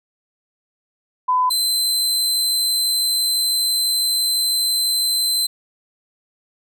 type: tone pair in turn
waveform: sine / sawtooth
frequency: 1006 / 4073 Hz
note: B5 / C8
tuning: +32 / -47 cents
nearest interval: 2 octaves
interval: 2421 cents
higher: second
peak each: -14 dBFS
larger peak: neither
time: 1.28-1.5 / 1.5-5.47 s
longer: second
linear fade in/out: 10 ms
effects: none